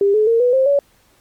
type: tone with pitch steps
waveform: sine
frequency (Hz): 400 / 428.7 / 459.5 / 492.5 / 527.8 / 565.7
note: G4 / A4 / A#4 / B4 / C5 / C#5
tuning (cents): +35 / -45 / -25 / -5 / +15 / +35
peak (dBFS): -11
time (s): 0.01-0.79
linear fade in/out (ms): 2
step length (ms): 130
effects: pink hiss -56 dBFS RMS until 1.2 s + Opus 32 kbps